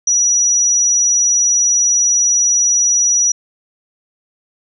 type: tone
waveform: sine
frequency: 5840 Hz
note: F#8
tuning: 24 cents flat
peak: -10 dBFS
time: 0.07-3.32 s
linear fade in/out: 5 ms
effects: none